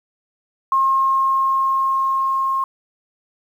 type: tone with level ramp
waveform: sine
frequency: 1072 Hz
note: C6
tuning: 42 cents sharp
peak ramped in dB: -13 to -17 dBFS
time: 0.72-2.64 s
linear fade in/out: 2 ms
effects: 8-bit